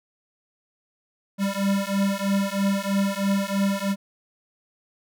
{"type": "beating tone pair", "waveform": "square", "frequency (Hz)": [196, 199.1], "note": ["G3", "G3"], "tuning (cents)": [0, 27], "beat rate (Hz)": 3.1, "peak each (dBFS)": -25, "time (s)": [1.38, 3.96], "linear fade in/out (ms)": 50, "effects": []}